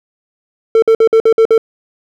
triangle tone bursts, 448.6 Hz, A4, 34 cents sharp, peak -3 dBFS, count 7, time 0.75-1.579 s, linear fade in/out 2 ms, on 73 ms, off 53 ms, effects none

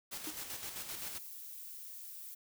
white noise with tremolo, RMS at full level -42 dBFS, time 0.11-1.19 s, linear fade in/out 20 ms, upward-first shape square, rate 7.7 Hz, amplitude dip 45%
triangle tone with exponential decay, 311.1 Hz, D#4, in tune, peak -36 dBFS, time 0.27-0.38 s, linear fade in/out 2 ms, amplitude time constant 22 ms
violet noise, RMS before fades -48 dBFS, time 0.96-2.35 s, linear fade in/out 10 ms
effects none

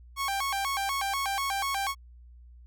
sawtooth tone with vibrato, 932.3 Hz, A#5, in tune, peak -24 dBFS, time 0.16-1.95 s, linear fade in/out 50 ms, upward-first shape square, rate 4.1 Hz, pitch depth 290 cents each way, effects added 60 Hz sine -48 dBFS peak until 2.66 s

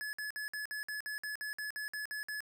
square tone bursts, 1709 Hz, G#6, 49 cents sharp, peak -38 dBFS, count 14, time 0.01-2.405 s, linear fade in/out 0 ms, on 120 ms, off 55 ms, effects none

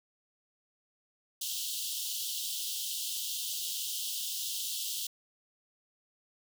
pink high-pass noise, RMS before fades -36 dBFS, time 1.41-5.07 s, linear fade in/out 5 ms, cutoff 2900 Hz, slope 96 dB/octave, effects none

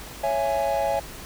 triangle chord, C# minor, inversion none, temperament just, 554.4 / 665.2 / 831.5 Hz, C#5 / E5 / G#5, 0 / +16 / +2 cents, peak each -24 dBFS, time 0.23-1 s, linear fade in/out 10 ms, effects added 52 Hz sine -45 dBFS peak until 1.25 s + pink hiss -40 dBFS RMS until 1.25 s

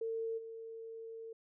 sine tone with level steps, 451.9 Hz, A4, 46 cents sharp, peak -35 / -44 dBFS, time 0.01-1.33 s, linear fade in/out 5 ms, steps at 0.37 s, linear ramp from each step 20 ms, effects none

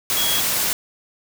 sine tone in noise, 3322 Hz, G#7, in tune, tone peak -22 dBFS, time 0.17-0.4 s, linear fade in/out 0 ms, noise white, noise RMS -21 dBFS, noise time 0.1-0.73 s, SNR -4 dB, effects none

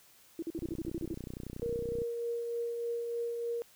sine tone bursts, 330 Hz, E4, 2 cents sharp, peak -33 dBFS, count 10, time 0.39-1.135 s, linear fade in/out 2 ms, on 34 ms, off 45 ms
click train, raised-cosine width 3 ms, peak -28 dBFS, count 45, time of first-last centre 0.59-2.019 s, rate 30.8 Hz
sine tone with tremolo, 469.9 Hz, A#4, 14 cents sharp, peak -31 dBFS, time 1.62-3.62 s, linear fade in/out 0 ms, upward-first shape triangle, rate 3.3 Hz, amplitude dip 35%
effects white hiss -61 dBFS RMS until 3.75 s

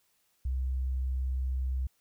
sine tone, 64.7 Hz, C2, 19 cents flat, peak -28 dBFS, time 0.45-1.87 s, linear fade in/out 5 ms, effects white hiss -72 dBFS RMS until 2 s

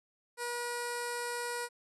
15% pulse tone with low-pass filter, 481.1 Hz, B4, 45 cents flat, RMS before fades -37 dBFS, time 0.37-1.69 s, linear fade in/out 50 ms, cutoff 10000 Hz, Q 2.6, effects none

